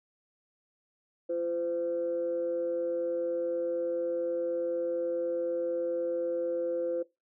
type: tone pair together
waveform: sine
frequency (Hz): 342.6 / 513.3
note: F4 / C5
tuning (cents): -33 / -33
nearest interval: perfect fifth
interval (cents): 700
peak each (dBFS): -34 / -29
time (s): 1.29-7.03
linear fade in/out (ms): 10
effects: noise-tail reverb RT60 0.2 s tail -19 dB re dry + tanh soft clip ceiling -22 dBFS